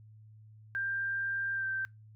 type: tone with pitch glide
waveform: sine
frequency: 1587 to 1561.5 Hz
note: G6 to G6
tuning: +21 to -7 cents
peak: -31 dBFS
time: 0.75-1.85 s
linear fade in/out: 0 ms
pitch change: -28 cents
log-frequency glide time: 1.54-1.66 s
effects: noise-tail reverb RT60 0.2 s tail -24 dB re dry + added 108 Hz sine -52 dBFS peak until 2.15 s